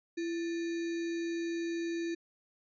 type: tone with sample-and-hold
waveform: sine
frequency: 335.9 Hz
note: E4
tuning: 33 cents sharp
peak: -32 dBFS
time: 0.17-2.15 s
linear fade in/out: 10 ms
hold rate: 2100 Hz
effects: resampled to 16000 Hz